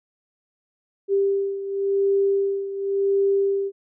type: beating tone pair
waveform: sine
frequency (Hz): 394.8 / 395.72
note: G4 / G4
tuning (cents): +12 / +16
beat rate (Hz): 0.92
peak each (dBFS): -20 / -25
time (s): 1.08-3.72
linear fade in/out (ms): 50
effects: none